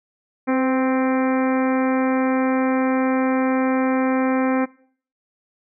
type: harmonic tone with a mistuned harmonic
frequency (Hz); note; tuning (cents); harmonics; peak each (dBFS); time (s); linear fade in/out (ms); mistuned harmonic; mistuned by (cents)
261.6; C4; 0; 1 / 2 / 3 / 4 / 5 / 6 / 7 / 8 / 9; -18 / -24 / -28 / -30 / -32 / -34 / -35 / -36 / -37; 0.47-4.66; 20; 2; -22
effects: noise-tail reverb RT60 0.5 s tail -20 dB re dry